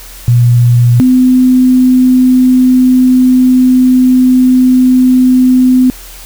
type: tone pair in turn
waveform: sine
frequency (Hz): 120.6 / 254.5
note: B2 / C4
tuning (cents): -41 / -48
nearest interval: octave + minor second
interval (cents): 1293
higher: second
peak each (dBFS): -3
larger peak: neither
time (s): 0.28-1 / 1-5.9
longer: second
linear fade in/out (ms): 0
effects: added 41 Hz sine -31 dBFS peak until 6.25 s + white hiss -32 dBFS RMS until 6.25 s